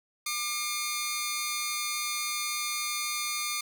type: tone pair together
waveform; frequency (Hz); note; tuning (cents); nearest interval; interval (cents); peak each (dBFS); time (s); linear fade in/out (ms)
10% pulse; 1199.4 / 2152; D6 / C7; +36 / +48; minor seventh; 1012; -24; 0.26-3.61; 5
effects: none